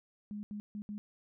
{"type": "tone bursts at uneven times", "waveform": "sine", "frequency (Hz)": 207.7, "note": "G#3", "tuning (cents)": 0, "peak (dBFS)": -38, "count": 4, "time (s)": [[0.31, 0.43], [0.51, 0.6], [0.75, 0.82], [0.89, 0.98]], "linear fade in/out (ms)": 0, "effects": []}